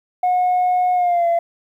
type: tone with pitch glide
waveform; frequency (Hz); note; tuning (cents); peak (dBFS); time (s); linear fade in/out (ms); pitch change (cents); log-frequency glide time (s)
sine; 726 to 681.3; F#5 to F5; -33 to -43; -12; 0.23-1.39; 5; -110; 0.94-1.27
effects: tanh soft clip ceiling -12 dBFS + 9-bit